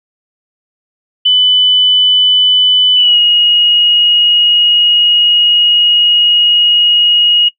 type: tone with pitch glide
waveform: sine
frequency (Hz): 3000 to 2884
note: F#7 to F#7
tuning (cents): +23 to -45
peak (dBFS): -5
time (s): 1.25-7.49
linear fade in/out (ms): 10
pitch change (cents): -68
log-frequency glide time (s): 2.95-3.18
effects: noise-tail reverb RT60 0.1 s tail -21 dB re dry